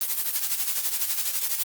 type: noise with tremolo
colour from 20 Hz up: blue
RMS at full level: -23 dBFS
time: 0.01-1.63 s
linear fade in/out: 2 ms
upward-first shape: triangle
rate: 12 Hz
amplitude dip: 75%
effects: Opus 32 kbps